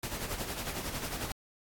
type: noise with tremolo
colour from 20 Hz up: pink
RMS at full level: -35 dBFS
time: 0.03-1.32 s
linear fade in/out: 2 ms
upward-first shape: sine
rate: 11 Hz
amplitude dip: 55%
effects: AAC 64 kbps